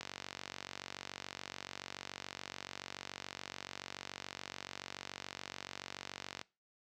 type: click train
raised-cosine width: 0.2 ms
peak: -24 dBFS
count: 302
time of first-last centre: 0.01-6.414 s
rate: 47 Hz
effects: noise-tail reverb RT60 0.3 s tail -22 dB re dry + high-pass 80 Hz 12 dB/octave